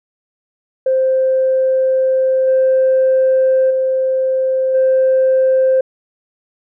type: tone with level steps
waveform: sine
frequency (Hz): 523.3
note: C5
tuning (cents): 0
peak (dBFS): -10 / -8 / -12 / -8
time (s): 0.86-5.81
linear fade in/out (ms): 5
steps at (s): 2.47 / 3.7 / 4.74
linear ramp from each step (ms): 10
effects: tanh soft clip ceiling -6 dBFS